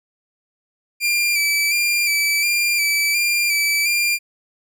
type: tone with vibrato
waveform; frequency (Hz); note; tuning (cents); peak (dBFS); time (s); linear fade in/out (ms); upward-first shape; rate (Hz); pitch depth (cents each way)
sawtooth; 2351; D7; +1; -13; 1-4.19; 50; square; 1.4; 31
effects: none